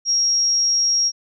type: tone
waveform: sine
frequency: 5600 Hz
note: F8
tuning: 4 cents sharp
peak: -15 dBFS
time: 0.05-1.12 s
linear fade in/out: 50 ms
effects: none